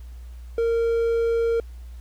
triangle tone, 461.9 Hz, A#4, 16 cents flat, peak -17 dBFS, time 0.58-1.6 s, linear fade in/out 2 ms, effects added 60 Hz sine -36 dBFS peak until 2 s + pink hiss -58 dBFS RMS until 2 s

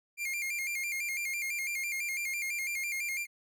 45% pulse tone with vibrato, 2254 Hz, C#7, 28 cents sharp, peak -32 dBFS, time 0.17-3.27 s, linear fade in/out 50 ms, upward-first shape square, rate 6 Hz, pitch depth 90 cents each way, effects none

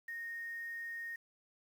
sine tone with quantisation, 1853 Hz, A#6, 11 cents flat, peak -40 dBFS, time 0.08-1.16 s, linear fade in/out 5 ms, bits 10, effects none

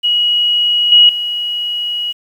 sine tone with level steps, 2906 Hz, F#7, 32 cents flat, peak -10 / -3 / -16 dBFS, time 0.03-2.13 s, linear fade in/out 20 ms, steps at 0.92 / 1.09 s, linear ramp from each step 2 ms, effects 7-bit

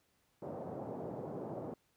white band-pass noise, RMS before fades -43 dBFS, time 0.42-1.74 s, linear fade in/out 2 ms, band 110 to 670 Hz, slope 24 dB/octave, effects pink hiss -75 dBFS RMS until 1.96 s + high-pass 60 Hz 12 dB/octave

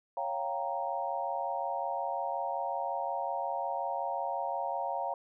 sine chord, G half-diminished seventh, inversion second, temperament equal, 554.4 / 698.5 / 784 / 932.3 Hz, Db5 / F5 / G5 / Bb5, 0 / 0 / 0 / 0 cents, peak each -38 / -36 / -37 / -36 dBFS, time 0.17-5.14 s, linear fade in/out 2 ms, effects none

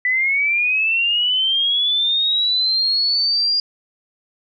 sine linear sweep, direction up, 1975.5 to 4840 Hz, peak -15 dBFS, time 0.05-3.6 s, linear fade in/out 2 ms, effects none

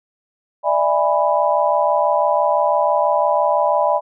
sine chord, E dominant seventh, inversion third, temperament just, 593.3 / 659.3 / 824.1 / 988.9 Hz, D5 / E5 / G#5 / B5, +18 / 0 / -14 / +2 cents, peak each -18 / -20 / -20 / -19 dBFS, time 0.63-4.01 s, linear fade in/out 50 ms, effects none

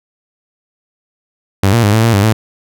sawtooth tone with pitch steps, 97.5 / 117.3 / 102.9 / 111.2 / 115.5 / 99.4 / 109.8 Hz, G2 / A#2 / G#2 / A2 / A#2 / G2 / A2, -9 / +11 / -16 / +19 / -16 / +25 / -3 cents, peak -4 dBFS, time 1.63-2.33 s, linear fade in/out 5 ms, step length 100 ms, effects none

